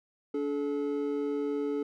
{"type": "tone pair together", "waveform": "triangle", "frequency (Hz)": [287.6, 430.9], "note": ["D4", "A4"], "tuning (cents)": [-36, -36], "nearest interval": "perfect fifth", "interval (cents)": 700, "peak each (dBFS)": [-30, -29], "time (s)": [0.34, 1.83], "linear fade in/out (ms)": 5, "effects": []}